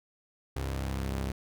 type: tone pair together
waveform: sawtooth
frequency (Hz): 66.7 / 100.45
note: C2 / G2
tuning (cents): +34 / +43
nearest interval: perfect fifth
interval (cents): 709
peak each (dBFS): -28 / -34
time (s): 0.56-1.32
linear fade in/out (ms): 5
effects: none